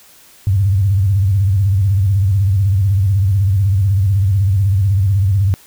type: tone with vibrato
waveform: sine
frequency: 97.6 Hz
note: G2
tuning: 7 cents flat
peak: -10 dBFS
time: 0.47-5.54 s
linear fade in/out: 0 ms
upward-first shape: square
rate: 16 Hz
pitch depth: 100 cents each way
effects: white hiss -45 dBFS RMS until 5.66 s